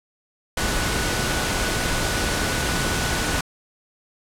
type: tone in noise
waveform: sine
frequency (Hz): 1480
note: F#6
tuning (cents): 0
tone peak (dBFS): -31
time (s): 0.57-3.41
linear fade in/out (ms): 5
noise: pink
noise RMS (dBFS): -23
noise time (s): 0.57-3.41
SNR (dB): -11
effects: low-pass 10000 Hz 12 dB/octave